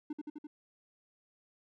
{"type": "tone with echo", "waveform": "triangle", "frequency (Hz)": 299.7, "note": "D4", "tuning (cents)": 35, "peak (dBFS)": -33, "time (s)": [0.1, 0.13], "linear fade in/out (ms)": 5, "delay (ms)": 85, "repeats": 4, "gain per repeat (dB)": -2, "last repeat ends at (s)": 0.47, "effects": []}